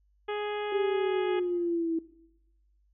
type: harmonic tone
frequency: 416.4 Hz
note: G#4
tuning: 5 cents sharp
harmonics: 1 / 2 / 3 / 4 / 5 / 6 / 7 / 8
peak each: -31 / -37 / -41 / -43 / -45 / -47 / -48 / -49 dBFS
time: 0.28-1.4 s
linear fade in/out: 10 ms
type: linear sweep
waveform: sine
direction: down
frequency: 398.4 to 324.8 Hz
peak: -26 dBFS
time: 0.72-1.99 s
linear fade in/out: 5 ms
effects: noise-tail reverb RT60 0.9 s tail -18 dB re dry + added 50 Hz sine -64 dBFS peak until 2.93 s